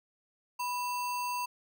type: tone with sample-and-hold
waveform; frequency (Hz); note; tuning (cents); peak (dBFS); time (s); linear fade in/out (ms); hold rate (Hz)
sine; 985; B5; -5; -31; 0.59-1.46; 10; 3675
effects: none